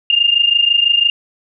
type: tone pair together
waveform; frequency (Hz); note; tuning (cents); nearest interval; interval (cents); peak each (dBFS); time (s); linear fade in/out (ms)
sine; 2794 / 2820; F7 / F7; 0 / +16; unison; 16; -14 / -12; 0.1-1.1; 2
effects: none